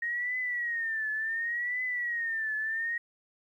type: tone with vibrato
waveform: sine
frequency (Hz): 1864.7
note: A#6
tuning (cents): 0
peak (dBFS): -29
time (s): 0.02-2.98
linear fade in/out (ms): 5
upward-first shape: triangle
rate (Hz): 0.69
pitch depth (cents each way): 140
effects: 11-bit